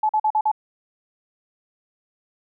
sine tone bursts, 860 Hz, A5, 40 cents flat, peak -16 dBFS, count 5, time 0.03-0.516 s, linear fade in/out 5 ms, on 62 ms, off 44 ms, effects none

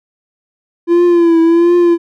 triangle tone with vibrato, 339.5 Hz, F4, 49 cents flat, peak -4 dBFS, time 0.87-1.98 s, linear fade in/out 50 ms, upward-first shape triangle, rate 1.4 Hz, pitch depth 64 cents each way, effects none

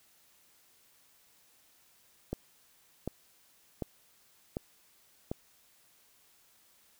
click train, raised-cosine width 2 ms, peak -20 dBFS, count 5, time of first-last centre 2.33-5.315 s, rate 1.34 Hz, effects white hiss -65 dBFS RMS until 6.99 s

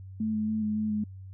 sine tone with pitch steps, 218 / 214.5 / 217.6 / 212.5 / 214.9 / 211.2 Hz, A3 / A3 / A3 / G#3 / A3 / G#3, -16 / -44 / -19 / +40 / -41 / +29 cents, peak -26 dBFS, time 0.2-1.04 s, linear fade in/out 5 ms, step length 140 ms, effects added 95 Hz sine -41 dBFS peak until 1.33 s

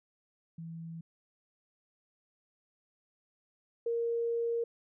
sine tone pair in turn, 164.81 / 466.2 Hz, E3 / A#4, 0 / 0 cents, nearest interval octave + tritone, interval 1800 cents, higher second, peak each -40 / -29 dBFS, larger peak second, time 0.58-1.01 / 3.86-4.64 s, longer second, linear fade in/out 5 ms, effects none

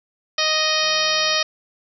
harmonic tone, 622.3 Hz, D#5, in tune, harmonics 1 / 2 / 3 / 4 / 5 / 6 / 7 / 8 / 9, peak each -26 / -26 / -26 / -26 / -26 / -26 / -26 / -26 / -26 dBFS, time 0.38-1.43 s, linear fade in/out 5 ms
click train, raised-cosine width 1 ms, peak -35 dBFS, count 88, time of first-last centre 0.83-1.348 s, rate 168 Hz
effects none

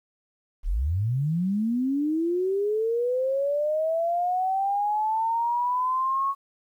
sine linear sweep, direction up, 30.47 to 1108.7 Hz, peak -22 dBFS, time 0.63-6.35 s, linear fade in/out 50 ms, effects 10-bit

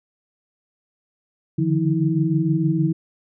sine tone cluster, 144.6 / 151 / 171.4 / 322 Hz, D3 / D3 / F3 / E4, -27 / +48 / -32 / -41 cents, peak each -27 / -21 / -22 / -22 dBFS, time 1.58-2.93 s, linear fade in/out 10 ms, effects none

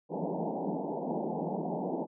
pink band-pass noise, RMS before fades -34 dBFS, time 0.09-2.07 s, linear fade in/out 50 ms, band 160 to 910 Hz, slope 96 dB/octave, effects none

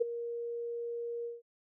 sine tone with ADSR envelope, 470.7 Hz, A#4, 17 cents sharp, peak -22 dBFS, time 0-1.42 s, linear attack 17 ms, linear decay 11 ms, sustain -13 dB, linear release 170 ms, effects none

